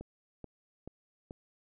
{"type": "click train", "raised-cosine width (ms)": 2, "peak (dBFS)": -30, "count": 4, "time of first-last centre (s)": [0.01, 1.309], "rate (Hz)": 2.31, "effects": []}